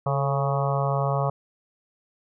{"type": "harmonic tone with a mistuned harmonic", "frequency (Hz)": 138.59, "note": "C#3", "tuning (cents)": 0, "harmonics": [1, 3, 4, 5, 6, 7, 8, 9], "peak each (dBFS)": [-24, -33, -29, -30, -33, -35, -31, -36], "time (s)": [0.06, 1.3], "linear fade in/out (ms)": 5, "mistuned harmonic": 3, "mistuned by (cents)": 54, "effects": []}